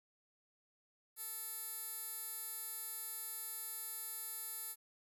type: tone with band-pass filter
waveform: 15% pulse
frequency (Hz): 440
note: A4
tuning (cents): 0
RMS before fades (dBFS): -45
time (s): 1.16-4.76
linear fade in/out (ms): 50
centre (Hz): 12000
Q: 7.6
effects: 12-bit